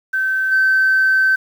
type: tone with level steps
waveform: sine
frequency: 1542 Hz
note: G6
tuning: 29 cents flat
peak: -15 / -10 dBFS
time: 0.13-1.36 s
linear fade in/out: 10 ms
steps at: 0.51 s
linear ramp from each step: 20 ms
effects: tanh soft clip ceiling -7 dBFS + 7-bit